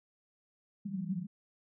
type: band-pass noise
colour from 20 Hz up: white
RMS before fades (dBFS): -37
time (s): 0.85-1.27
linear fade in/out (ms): 10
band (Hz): 170 to 200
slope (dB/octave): 96
effects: none